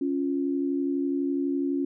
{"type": "tone pair together", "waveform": "sine", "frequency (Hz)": [277.2, 349.2], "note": ["C#4", "F4"], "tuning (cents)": [0, 0], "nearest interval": "major third", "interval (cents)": 400, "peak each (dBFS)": [-25, -30], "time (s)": [0.01, 1.85], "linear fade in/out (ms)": 5, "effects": []}